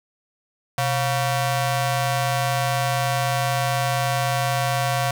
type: ring-modulated tone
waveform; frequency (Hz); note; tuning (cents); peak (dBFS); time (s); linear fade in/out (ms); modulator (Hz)
sawtooth; 417; G#4; +7; -13; 0.78-5.11; 2; 290
effects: none